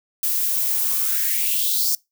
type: noise with high-pass filter sweep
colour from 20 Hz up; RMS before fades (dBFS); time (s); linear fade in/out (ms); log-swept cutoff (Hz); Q
violet; -21; 0.23-1.95; 2; 340 to 5400; 4.7
effects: noise-tail reverb RT60 0.2 s tail -24 dB re dry